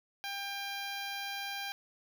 10% pulse tone with notch filter, 797 Hz, G5, 28 cents sharp, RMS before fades -39 dBFS, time 0.24-1.72 s, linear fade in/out 0 ms, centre 9100 Hz, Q 1.4, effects none

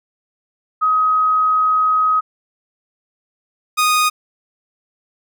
sine / sawtooth tone pair in turn, 1263 / 1239.2 Hz, D#6 / D#6, +26 / -7 cents, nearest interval unison, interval 33 cents, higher first, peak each -12 / -9 dBFS, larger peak second, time 0.81-2.21 / 3.77-4.1 s, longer first, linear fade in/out 20 ms, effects none

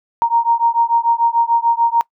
sine beating tone pair, 928 / 934.8 Hz, A#5 / A#5, -8 / +5 cents, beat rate 6.8 Hz, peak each -15 / -15 dBFS, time 0.22-2.01 s, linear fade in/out 0 ms, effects noise-tail reverb RT60 0.1 s tail -23 dB re dry

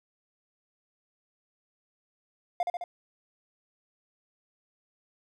triangle tone with echo, 705 Hz, F5, 16 cents sharp, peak -22 dBFS, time 2.6-2.63 s, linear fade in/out 2 ms, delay 70 ms, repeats 3, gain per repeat -3 dB, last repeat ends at 2.84 s, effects none

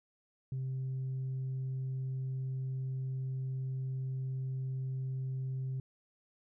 sine tone, 131.3 Hz, C3, 6 cents sharp, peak -32 dBFS, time 0.52-5.8 s, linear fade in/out 2 ms, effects tanh soft clip ceiling -32 dBFS

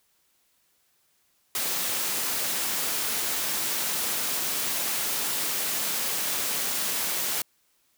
white high-pass noise, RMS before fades -28 dBFS, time 1.55-7.42 s, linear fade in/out 2 ms, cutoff 150 Hz, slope 12 dB/octave, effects white hiss -68 dBFS RMS until 7.97 s

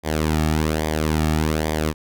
sawtooth tone with flanger, 77.78 Hz, D#2, in tune, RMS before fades -21 dBFS, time 0.03-1.94 s, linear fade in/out 50 ms, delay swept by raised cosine 0.72 to 2.02 ms, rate 1.2 Hz, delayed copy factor -0.7, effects none

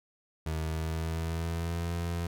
30% pulse tone with pitch glide, 79.2 to 85.38 Hz, D#2 to F2, +31 to -39 cents, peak -28 dBFS, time 0.46-2.27 s, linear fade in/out 5 ms, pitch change +130 cents, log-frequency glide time 0.62-1.93 s, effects none

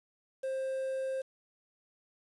triangle tone with quantisation, 529 Hz, C5, 19 cents sharp, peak -30 dBFS, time 0.43-1.22 s, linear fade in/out 10 ms, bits 9, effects resampled to 24000 Hz

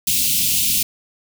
white band-stop noise, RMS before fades -18 dBFS, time 0.07-0.83 s, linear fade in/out 5 ms, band 270 to 2500 Hz, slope 48 dB/octave, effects none

